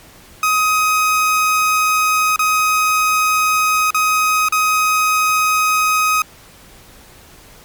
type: tone with dropouts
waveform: 30% pulse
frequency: 1259 Hz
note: D#6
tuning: 20 cents sharp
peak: -10 dBFS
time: 0.43-6.22 s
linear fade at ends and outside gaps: 2 ms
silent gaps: 2.361-2.392 / 3.906-3.945 / 4.486-4.523 s
effects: pink hiss -43 dBFS RMS until 7.64 s + MP3 96 kbps